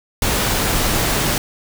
pink noise, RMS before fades -18 dBFS, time 0.22-1.38 s, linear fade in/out 2 ms, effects none

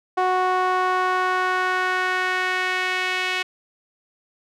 sawtooth tone with band-pass filter sweep, 368.8 Hz, F#4, 6 cents flat, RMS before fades -22 dBFS, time 0.17-3.43 s, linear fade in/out 10 ms, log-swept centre 880 to 2500 Hz, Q 1.9, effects none

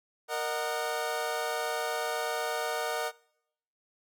25% pulse chord, D# minor, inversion second, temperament equal with one note detuned, 466.2 / 611.9 / 740 Hz, A#4 / D#5 / F#5, 0 / -29 / 0 cents, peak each -31 dBFS, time 0.28-3.12 s, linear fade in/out 50 ms, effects noise-tail reverb RT60 0.8 s tail -24 dB re dry

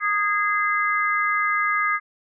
harmonic tone, 412.4 Hz, G#4, 12 cents flat, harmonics 3 / 4 / 5, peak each -22 / -25 / -24 dBFS, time 0-2 s, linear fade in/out 50 ms, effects none

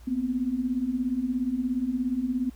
sine beating tone pair, 240 / 257 Hz, B3 / C4, -49 / -31 cents, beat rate 17 Hz, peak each -30 / -26 dBFS, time 0.07-2.5 s, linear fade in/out 10 ms, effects added 60 Hz sine -46 dBFS peak until 2.55 s + pink hiss -58 dBFS RMS until 2.55 s

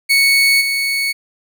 30% pulse tone with level steps, 2217 Hz, C#7, in tune, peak -7 / -13 dBFS, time 0.09-1.13 s, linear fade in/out 20 ms, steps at 0.6 s, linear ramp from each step 20 ms, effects none

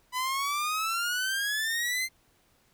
sawtooth exponential sweep, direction up, 993 to 2100 Hz, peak -24 dBFS, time 0.12-2.09 s, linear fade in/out 50 ms, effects pink hiss -66 dBFS RMS until 2.73 s

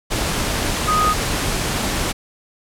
sine tone in noise, 1244.5 Hz, D#6, in tune, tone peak -15 dBFS, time 0.87-1.14 s, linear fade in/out 20 ms, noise pink, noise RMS -21 dBFS, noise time 0.1-2.13 s, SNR +3 dB, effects low-pass 11000 Hz 12 dB/octave

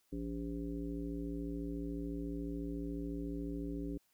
harmonic tone, 57 Hz, A#1, 38 cents flat, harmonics 1 / 3 / 5 / 7 / 9, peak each -43 / -45 / -40 / -47 / -54 dBFS, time 0.12-3.98 s, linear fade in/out 10 ms, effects white hiss -75 dBFS RMS until 4.13 s

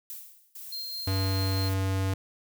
violet noise with exponential decay, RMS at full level -37 dBFS, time 0.1-0.66 s, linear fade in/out 0 ms, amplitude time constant 120 ms
violet noise, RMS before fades -42 dBFS, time 0.55-1.74 s, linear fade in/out 5 ms
sine tone with tremolo, 4186 Hz, C8, in tune, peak -33 dBFS, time 0.72-1.69 s, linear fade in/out 5 ms, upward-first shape sine, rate 4.7 Hz, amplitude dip 25%
square tone, 95.8 Hz, G2, 39 cents flat, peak -26 dBFS, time 1.07-2.14 s, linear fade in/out 5 ms
effects none

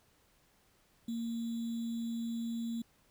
sine tone with sample-and-hold, 230.9 Hz, A#3, 16 cents flat, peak -34 dBFS, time 1.08-2.82 s, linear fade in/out 5 ms, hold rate 3675 Hz, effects pink hiss -69 dBFS RMS until 3.1 s

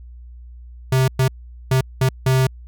square tone bursts at uneven times, 130.81 Hz, C3, in tune, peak -14 dBFS, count 5, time 0.92-1.08 / 1.19-1.28 / 1.71-1.81 / 2.01-2.09 / 2.26-2.47 s, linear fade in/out 5 ms, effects added 60 Hz sine -36 dBFS peak until 2.67 s

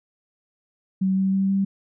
sine tone with pitch steps, 190 / 191.76 / 193.54 / 195.34 Hz, F#3 / G3 / G3 / G3, +46 / -38 / -22 / -6 cents, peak -18 dBFS, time 1.01-1.65 s, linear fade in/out 10 ms, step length 160 ms, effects none

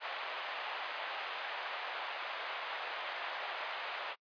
pink band-pass noise, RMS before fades -41 dBFS, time 0-4.16 s, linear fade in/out 50 ms, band 640 to 3400 Hz, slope 24 dB/octave, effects noise-tail reverb RT60 0.1 s tail -26 dB re dry + resampled to 11025 Hz

